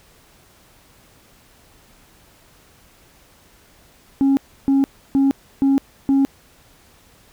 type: tone bursts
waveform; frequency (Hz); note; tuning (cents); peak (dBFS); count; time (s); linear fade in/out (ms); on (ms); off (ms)
sine; 273.5; C#4; -23; -10; 5; 4.21-6.25; 0; 160; 310
effects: tanh soft clip ceiling -11 dBFS + pink hiss -52 dBFS RMS until 7.32 s